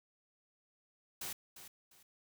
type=noise with echo; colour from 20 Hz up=white; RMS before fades=-42 dBFS; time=1.21-1.33 s; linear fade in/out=5 ms; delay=350 ms; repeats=2; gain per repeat=-11 dB; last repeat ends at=2.03 s; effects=none